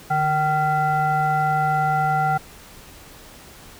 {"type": "tone with frequency modulation", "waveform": "sine", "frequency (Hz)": 768, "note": "G5", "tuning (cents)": -36, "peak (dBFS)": -17, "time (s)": [0.1, 2.38], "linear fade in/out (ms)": 10, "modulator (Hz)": 617, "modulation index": 0.92, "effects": ["pink hiss -44 dBFS RMS until 3.79 s"]}